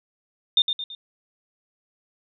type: tone with echo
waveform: sine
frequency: 3624 Hz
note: A#7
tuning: 50 cents flat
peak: -14 dBFS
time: 0.57-0.62 s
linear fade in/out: 2 ms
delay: 110 ms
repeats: 3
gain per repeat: -7 dB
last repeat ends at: 0.95 s
effects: none